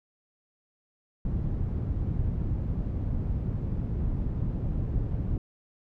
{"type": "low-pass noise", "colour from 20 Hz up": "white", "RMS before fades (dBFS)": -29, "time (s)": [1.25, 5.38], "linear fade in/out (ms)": 2, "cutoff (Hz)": 110, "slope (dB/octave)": 12, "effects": []}